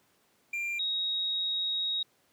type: tone pair in turn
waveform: triangle / sine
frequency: 2382 / 3781 Hz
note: D7 / A#7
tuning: +24 / +24 cents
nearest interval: minor sixth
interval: 800 cents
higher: second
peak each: -29 / -28 dBFS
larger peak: second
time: 0.53-0.79 / 0.79-2.03 s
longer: second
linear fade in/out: 5 ms
effects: pink hiss -68 dBFS RMS until 2.32 s + high-pass 150 Hz 12 dB/octave